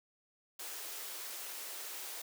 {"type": "high-pass noise", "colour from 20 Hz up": "white", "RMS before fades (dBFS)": -44, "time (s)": [0.59, 2.22], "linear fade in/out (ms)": 5, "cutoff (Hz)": 320, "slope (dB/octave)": 48, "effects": []}